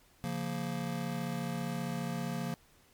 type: chord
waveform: square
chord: Bb minor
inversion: first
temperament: just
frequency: 139.85 / 174.81 / 233.1 Hz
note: Db3 / F3 / Bb3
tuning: +16 / +2 / 0 cents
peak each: -40 / -38 / -39 dBFS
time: 0.24-2.54 s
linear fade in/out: 0 ms
effects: pink hiss -64 dBFS RMS until 2.93 s + MP3 96 kbps